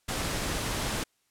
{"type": "noise", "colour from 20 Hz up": "pink", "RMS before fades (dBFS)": -31, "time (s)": [0.08, 1.04], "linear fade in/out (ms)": 10, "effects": ["white hiss -72 dBFS RMS until 1.3 s", "low-pass 11000 Hz 12 dB/octave"]}